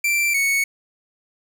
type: tone pair in turn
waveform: 45% pulse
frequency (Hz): 2349 / 2217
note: D7 / C#7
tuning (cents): 0 / 0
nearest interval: minor second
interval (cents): 100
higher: first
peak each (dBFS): -17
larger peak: neither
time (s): 0.04-0.34 / 0.34-0.64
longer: neither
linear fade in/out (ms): 5
effects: none